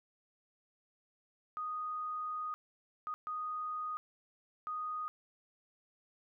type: tone bursts at uneven times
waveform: sine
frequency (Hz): 1241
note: D#6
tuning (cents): -5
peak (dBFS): -36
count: 4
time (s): 1.57-2.54 / 3.07-3.14 / 3.27-3.97 / 4.67-5.08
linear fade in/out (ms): 0
effects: none